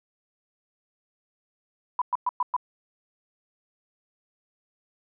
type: tone bursts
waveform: sine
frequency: 992 Hz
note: B5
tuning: 7 cents sharp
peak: -21 dBFS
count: 5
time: 1.99-2.565 s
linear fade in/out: 2 ms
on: 27 ms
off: 110 ms
effects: none